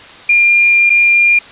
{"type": "tone with dropouts", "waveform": "sine", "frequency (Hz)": 2401, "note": "D7", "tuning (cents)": 38, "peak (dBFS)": -6, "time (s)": [0.29, 1.39], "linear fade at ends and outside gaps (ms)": 5, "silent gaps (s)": [0.896, 0.901], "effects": ["white hiss -35 dBFS RMS until 1.51 s", "resampled to 8000 Hz"]}